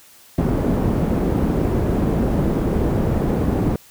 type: low-pass noise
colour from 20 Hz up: white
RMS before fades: -19 dBFS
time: 0.38-3.76 s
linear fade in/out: 2 ms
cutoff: 300 Hz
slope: 12 dB/octave
effects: white hiss -48 dBFS RMS until 3.9 s